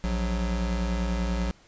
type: tone pair together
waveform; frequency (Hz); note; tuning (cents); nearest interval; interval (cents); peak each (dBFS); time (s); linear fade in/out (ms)
square; 58.11 / 184.5; A#1 / F#3; -5 / -5; octave + minor sixth; 2000; -27 / -31; 0.04-1.51; 0
effects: pink hiss -57 dBFS RMS until 1.67 s + resampled to 16000 Hz